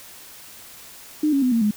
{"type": "tone with pitch steps", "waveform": "sine", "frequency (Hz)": [303.5, 276.7, 252.3, 230, 209.7], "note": ["D#4", "C#4", "B3", "A#3", "G#3"], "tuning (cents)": [-43, -3, 37, -23, 17], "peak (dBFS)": -16, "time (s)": [1.23, 1.71], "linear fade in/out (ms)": 5, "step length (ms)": 96, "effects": ["white hiss -43 dBFS RMS until 1.76 s"]}